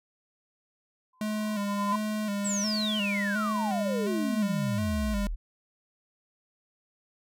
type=tone with exponential growth; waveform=sine; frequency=1020 Hz; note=C6; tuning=44 cents flat; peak=-24 dBFS; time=1.13-1.96 s; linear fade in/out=5 ms; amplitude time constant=180 ms
type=tone with vibrato; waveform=square; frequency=207.7 Hz; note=G#3; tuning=in tune; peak=-29 dBFS; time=1.21-5.27 s; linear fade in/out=2 ms; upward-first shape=square; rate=1.4 Hz; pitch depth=48 cents each way
type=exponential sweep; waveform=sine; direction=down; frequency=8160 to 36.34 Hz; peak=-29 dBFS; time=2.44-5.36 s; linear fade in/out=20 ms
effects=none